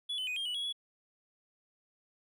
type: tone with pitch steps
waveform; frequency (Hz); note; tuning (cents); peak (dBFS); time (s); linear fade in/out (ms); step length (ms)
triangle; 3406 / 3032 / 2491 / 3209 / 2951 / 3334 / 3380; G#7 / F#7 / D#7 / G7 / F#7 / G#7 / G#7; +43 / +42 / +1 / +40 / -5 / +6 / +30; -32; 0.09-0.727; 10; 91
effects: none